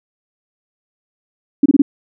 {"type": "tone bursts", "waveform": "sine", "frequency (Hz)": 281, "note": "C#4", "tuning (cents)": 24, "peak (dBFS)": -6, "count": 4, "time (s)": [1.63, 1.82], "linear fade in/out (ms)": 5, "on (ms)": 28, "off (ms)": 26, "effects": []}